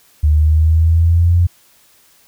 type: linear sweep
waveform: sine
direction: up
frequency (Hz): 74.8 to 88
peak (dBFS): -8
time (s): 0.23-1.47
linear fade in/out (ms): 10
effects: white hiss -51 dBFS RMS until 2.27 s